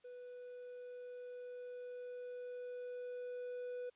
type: tone with level ramp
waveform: triangle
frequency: 493.9 Hz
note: B4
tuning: in tune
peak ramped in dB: -47 to -39 dBFS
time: 0.04-3.9 s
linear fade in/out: 10 ms
effects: white hiss -74 dBFS RMS until 3.95 s + resampled to 8000 Hz